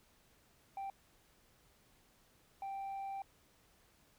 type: tone bursts at uneven times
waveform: sine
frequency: 784 Hz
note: G5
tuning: in tune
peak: -37 dBFS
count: 2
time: 0.77-0.9 / 2.62-3.22 s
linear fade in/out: 2 ms
effects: tanh soft clip ceiling -39 dBFS + pink hiss -69 dBFS RMS until 4.18 s